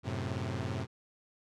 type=chord; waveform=sawtooth; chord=F# diminished; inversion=none; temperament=equal; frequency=92.5 / 110 / 130.81 Hz; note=F#2 / A2 / C3; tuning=0 / 0 / 0 cents; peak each=-34 dBFS; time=0.03-0.87 s; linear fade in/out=50 ms; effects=low-pass 6000 Hz 12 dB/octave